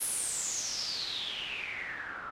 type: noise with low-pass filter sweep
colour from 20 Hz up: white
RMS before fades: -36 dBFS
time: 0-2.31 s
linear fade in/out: 20 ms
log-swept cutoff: 11000 to 1300 Hz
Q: 8.5
effects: none